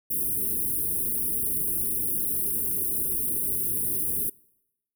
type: band-stop noise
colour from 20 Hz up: white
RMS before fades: -27 dBFS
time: 0.1-4.3 s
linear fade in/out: 10 ms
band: 440 to 9300 Hz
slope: 96 dB/octave
effects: noise-tail reverb RT60 0.9 s tail -25 dB re dry